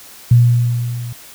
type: tone with level ramp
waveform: sine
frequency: 120 Hz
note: B2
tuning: 49 cents flat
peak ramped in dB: -4 to -24 dBFS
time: 0.31-1.13 s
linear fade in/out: 5 ms
effects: white hiss -39 dBFS RMS until 1.34 s